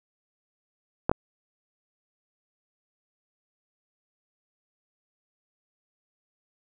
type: clicks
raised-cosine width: 1 ms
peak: -8 dBFS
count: 2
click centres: 1.095 / 1.115 s
effects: none